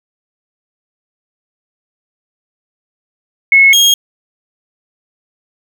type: tone pair in turn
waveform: sine / 30% pulse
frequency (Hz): 2186 / 3255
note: C#7 / G#7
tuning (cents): -25 / -36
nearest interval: perfect fifth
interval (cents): 689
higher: second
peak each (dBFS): -3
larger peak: neither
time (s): 3.52-3.73 / 3.73-3.94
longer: neither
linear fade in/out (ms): 2
effects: none